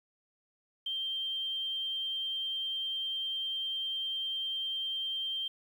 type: tone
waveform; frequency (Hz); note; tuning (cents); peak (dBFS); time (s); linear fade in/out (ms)
sine; 3155; G7; +10; -32; 0.86-5.48; 5
effects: 10-bit